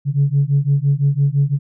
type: beating tone pair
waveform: sine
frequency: 138.2 / 144.1 Hz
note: C#3 / D3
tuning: -5 / -33 cents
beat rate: 5.9 Hz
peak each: -15 dBFS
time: 0.05-1.59 s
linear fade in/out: 50 ms
effects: tanh soft clip ceiling -7 dBFS